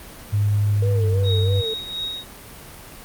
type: tone with pitch glide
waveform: sine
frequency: 103.1 to 97.59 Hz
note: G#2 to G2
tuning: -12 to -7 cents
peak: -16 dBFS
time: 0.32-1.62 s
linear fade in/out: 20 ms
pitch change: -95 cents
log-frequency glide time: 1-1.1 s
type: tone with vibrato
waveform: sine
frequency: 466.2 Hz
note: A#4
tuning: in tune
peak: -25 dBFS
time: 0.82-1.74 s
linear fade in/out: 5 ms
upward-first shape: sine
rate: 3.1 Hz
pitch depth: 94 cents each way
type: tone with tremolo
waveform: sine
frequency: 3774 Hz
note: A#7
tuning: 21 cents sharp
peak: -23 dBFS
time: 1.23-2.25 s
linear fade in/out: 50 ms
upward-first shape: triangle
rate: 2.8 Hz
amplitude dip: 65%
effects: pink hiss -40 dBFS RMS until 3.04 s + Opus 32 kbps